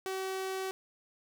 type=tone; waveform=sawtooth; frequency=380.4 Hz; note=F#4; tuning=48 cents sharp; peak=-30 dBFS; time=0.06-0.71 s; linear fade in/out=0 ms; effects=none